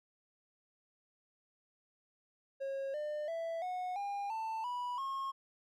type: tone with pitch steps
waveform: triangle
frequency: 544 / 600.1 / 662 / 730.4 / 805.7 / 888.9 / 980.6 / 1081.7 Hz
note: C#5 / D5 / E5 / F#5 / G5 / A5 / B5 / C#6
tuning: -33 / +37 / +7 / -23 / +47 / +17 / -13 / -43 cents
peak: -34 dBFS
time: 2.6-5.32 s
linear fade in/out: 20 ms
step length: 340 ms
effects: none